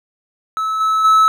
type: tone with level steps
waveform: triangle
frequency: 1300 Hz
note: E6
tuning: 24 cents flat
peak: -15 / -11 / -6 dBFS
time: 0.57-1.28 s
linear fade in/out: 0 ms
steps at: 0.8 / 1.04 s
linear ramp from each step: 10 ms
effects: none